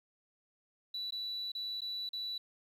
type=tone with dropouts; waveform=sine; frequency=3951 Hz; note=B7; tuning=in tune; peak=-35 dBFS; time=0.94-2.38 s; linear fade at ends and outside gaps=5 ms; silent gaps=1.107-1.122 / 1.519-1.55 / 1.807-1.817 / 2.091-2.131 s; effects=tanh soft clip ceiling -33 dBFS + 11-bit